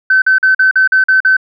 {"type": "tone bursts", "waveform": "sine", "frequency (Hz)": 1530, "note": "G6", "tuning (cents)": -42, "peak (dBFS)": -5, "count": 8, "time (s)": [0.1, 1.368], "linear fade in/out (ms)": 5, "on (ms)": 120, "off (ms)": 44, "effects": ["tanh soft clip ceiling -1 dBFS"]}